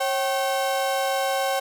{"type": "tone pair together", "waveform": "35% pulse", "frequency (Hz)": [544, 770.9], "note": ["C#5", "G5"], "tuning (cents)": [-33, -29], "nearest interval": "tritone", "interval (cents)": 604, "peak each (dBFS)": -23, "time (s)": [0, 1.6], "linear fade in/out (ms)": 10, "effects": []}